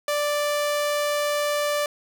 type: tone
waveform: sawtooth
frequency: 587.3 Hz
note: D5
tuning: in tune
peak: -18 dBFS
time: 0.08-1.86 s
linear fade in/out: 2 ms
effects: none